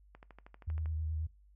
click train, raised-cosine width 0.5 ms, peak -37 dBFS, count 10, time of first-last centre 0.15-0.859 s, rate 12.7 Hz
sine tone with vibrato, 78.8 Hz, D#2, 23 cents sharp, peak -33 dBFS, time 0.67-1.27 s, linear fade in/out 10 ms, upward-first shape triangle, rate 9.4 Hz, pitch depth 36 cents each way
effects noise-tail reverb RT60 0.2 s tail -20 dB re dry + added 50 Hz sine -59 dBFS peak until 1.55 s

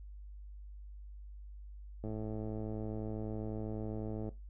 click train, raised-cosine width 2 ms, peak -28 dBFS, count 244, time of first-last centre 2.04-4.29 s, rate 108 Hz, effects noise-tail reverb RT60 0.2 s tail -17 dB re dry + added 50 Hz sine -46 dBFS peak until 4.49 s

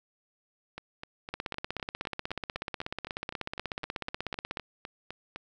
two click trains, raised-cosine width 0.3 ms, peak -17 / -23 dBFS, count 54 / 19, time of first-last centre 1.34-4.572 / 0.78-5.36 s, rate 16.4 / 3.93 Hz, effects none

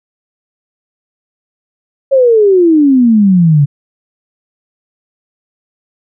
sine exponential sweep, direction down, 554.4 to 138.59 Hz, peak -4 dBFS, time 2.11-3.66 s, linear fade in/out 20 ms, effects none

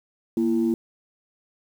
sine tone pair together, 233.1 / 336.3 Hz, A#3 / E4, 0 / +35 cents, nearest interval tritone, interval 635 cents, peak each -21 dBFS, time 0.37-0.74 s, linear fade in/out 2 ms, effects tanh soft clip ceiling -13 dBFS + 8-bit

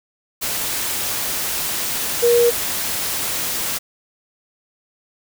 sine tone in noise, 475.1 Hz, A#4, 33 cents sharp, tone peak -11 dBFS, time 2.22-2.51 s, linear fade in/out 20 ms, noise white, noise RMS -23 dBFS, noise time 0.41-3.79 s, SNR +9 dB, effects none

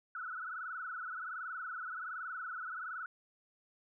sine tone with frequency modulation, 1396.9 Hz, F6, in tune, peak -39 dBFS, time 0.15-3.06 s, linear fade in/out 2 ms, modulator 21.3 Hz, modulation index 5.2, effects none

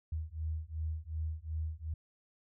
sine beating tone pair, 77.78 / 80.48 Hz, D#2 / E2, 0 / -41 cents, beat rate 2.7 Hz, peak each -38 / -38 dBFS, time 0.12-1.94 s, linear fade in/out 5 ms, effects none

